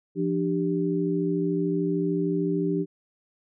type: tone cluster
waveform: sine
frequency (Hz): 172 / 297.9 / 391.4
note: F3 / D4 / G4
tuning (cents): -26 / +25 / -3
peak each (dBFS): -27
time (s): 0.15-2.86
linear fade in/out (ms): 50
effects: none